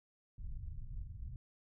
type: low-pass noise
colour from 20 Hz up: pink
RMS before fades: -44 dBFS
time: 0.38-1.36 s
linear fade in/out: 2 ms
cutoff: 110 Hz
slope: 24 dB/octave
effects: none